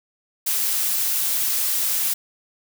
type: noise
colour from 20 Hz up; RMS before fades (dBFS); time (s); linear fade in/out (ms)
blue; -22; 0.46-2.14; 10
effects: none